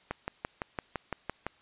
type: click train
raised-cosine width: 0.5 ms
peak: -17 dBFS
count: 9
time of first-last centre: 0.11-1.466 s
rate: 5.9 Hz
effects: white hiss -62 dBFS RMS until 1.61 s + resampled to 8000 Hz

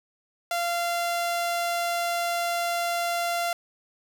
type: tone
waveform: sawtooth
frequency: 690 Hz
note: F5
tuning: 21 cents flat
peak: -21 dBFS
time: 0.51-3.53 s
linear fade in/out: 2 ms
effects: none

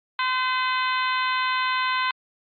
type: harmonic tone with a mistuned harmonic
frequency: 510 Hz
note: C5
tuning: 44 cents flat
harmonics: 2 / 3 / 4 / 5 / 6 / 7 / 8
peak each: -24 / -28 / -30 / -32 / -34 / -35 / -36 dBFS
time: 0.19-2.11 s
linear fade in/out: 2 ms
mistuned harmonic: 2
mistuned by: +16 cents
effects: Opus 48 kbps

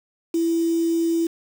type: tone with quantisation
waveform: sine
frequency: 332.4 Hz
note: E4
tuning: 15 cents sharp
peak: -18 dBFS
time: 0.34-1.27 s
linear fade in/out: 5 ms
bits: 6
effects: none

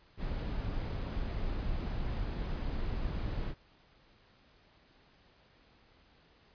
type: noise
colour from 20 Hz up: brown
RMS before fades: -35 dBFS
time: 0.17-3.55 s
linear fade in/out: 50 ms
effects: pink hiss -64 dBFS RMS until 6.54 s + resampled to 11025 Hz

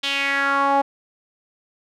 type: tone with band-pass filter sweep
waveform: sawtooth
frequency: 278 Hz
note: C#4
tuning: 5 cents sharp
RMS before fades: -20 dBFS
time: 0.03-0.82 s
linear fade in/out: 10 ms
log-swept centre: 3400 to 760 Hz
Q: 3.6
effects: none

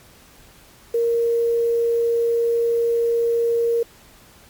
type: tone with quantisation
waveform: sine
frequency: 466.2 Hz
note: A#4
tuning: in tune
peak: -16 dBFS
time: 0.94-3.83 s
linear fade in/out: 5 ms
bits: 7
effects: pink hiss -49 dBFS RMS until 4.49 s + MP3 96 kbps

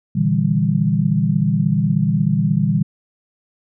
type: chord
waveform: sine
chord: E half-diminished seventh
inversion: second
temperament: just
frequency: 118.67 / 148.33 / 164.81 / 197.78 Hz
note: Bb2 / D3 / E3 / G3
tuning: +31 / +18 / 0 / +16 cents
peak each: -22 / -19 / -19 / -19 dBFS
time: 0.15-2.83 s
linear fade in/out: 10 ms
effects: none

